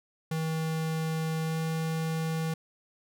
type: tone with pitch glide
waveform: square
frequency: 160 to 161.02 Hz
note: D#3 to E3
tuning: +49 to -40 cents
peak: -29 dBFS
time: 0.31-2.54 s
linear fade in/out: 5 ms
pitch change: +11 cents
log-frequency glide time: 1.43-1.58 s
effects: none